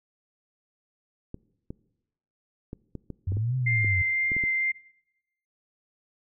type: clicks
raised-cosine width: 3 ms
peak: -23 dBFS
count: 11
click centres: 1.344 / 1.705 / 2.731 / 2.953 / 3.103 / 3.321 / 3.37 / 3.846 / 4.318 / 4.366 / 4.438 s
type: linear two-way sweep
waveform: sine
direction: up then down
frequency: 89 to 130.81 to 89 Hz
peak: -24 dBFS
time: 3.27-4.02 s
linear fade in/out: 5 ms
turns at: 3.56 s
type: tone with vibrato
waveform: sine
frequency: 2093 Hz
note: C7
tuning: in tune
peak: -23 dBFS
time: 3.66-4.72 s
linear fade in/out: 10 ms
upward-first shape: sine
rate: 2.1 Hz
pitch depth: 8 cents each way
effects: noise-tail reverb RT60 0.9 s tail -22 dB re dry